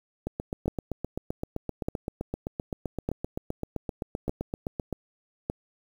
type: two click trains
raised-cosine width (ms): 2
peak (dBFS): -17 / -14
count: 37 / 5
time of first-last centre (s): 0.27-4.927 / 0.68-5.499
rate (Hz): 7.73 / 0.83
effects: 8-bit

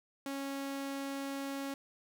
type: tone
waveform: sawtooth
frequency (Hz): 275.5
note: C#4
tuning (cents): -11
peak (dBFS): -33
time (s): 0.26-1.74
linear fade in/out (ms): 2
effects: none

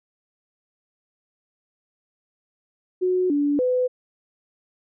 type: tone with pitch steps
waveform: sine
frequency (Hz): 366.5 / 288.9 / 503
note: F#4 / D4 / B4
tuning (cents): -16 / -28 / +32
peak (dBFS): -18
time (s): 3.01-3.88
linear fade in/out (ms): 20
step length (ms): 290
effects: none

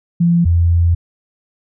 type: tone pair in turn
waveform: sine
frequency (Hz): 171.1 / 85.2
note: F3 / F2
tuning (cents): -35 / -42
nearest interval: octave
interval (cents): 1207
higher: first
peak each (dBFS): -9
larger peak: neither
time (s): 0.2-0.45 / 0.45-0.95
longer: second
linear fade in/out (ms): 10
effects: none

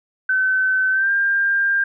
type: tone with pitch glide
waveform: sine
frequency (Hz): 1525 to 1597.1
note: G6 to G6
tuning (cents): -48 to +32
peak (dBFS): -15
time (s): 0.29-1.84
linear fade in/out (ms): 5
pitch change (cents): +80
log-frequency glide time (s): 0.91-1.11
effects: none

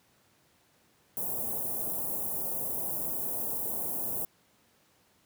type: band-stop noise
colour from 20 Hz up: white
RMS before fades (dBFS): -33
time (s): 1.17-4.25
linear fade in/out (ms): 0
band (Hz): 790 to 11000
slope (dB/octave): 24
effects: pink hiss -66 dBFS RMS until 5.25 s + high-pass 100 Hz 12 dB/octave

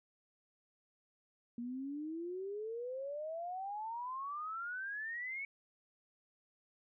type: exponential sweep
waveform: sine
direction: up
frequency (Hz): 233.7 to 2243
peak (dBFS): -39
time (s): 1.58-5.45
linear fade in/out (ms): 2
effects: none

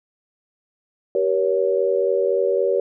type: tone cluster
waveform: sine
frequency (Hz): 386.2 / 476.2 / 560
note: G4 / A#4 / C#5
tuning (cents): -26 / +37 / +18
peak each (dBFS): -21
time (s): 1.15-2.8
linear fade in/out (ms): 2
effects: none

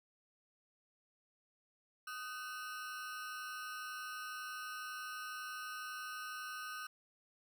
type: ring-modulated tone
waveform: 40% pulse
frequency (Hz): 1378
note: F6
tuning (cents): -24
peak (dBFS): -39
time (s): 2.07-6.87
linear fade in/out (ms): 5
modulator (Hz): 134
effects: 13-bit

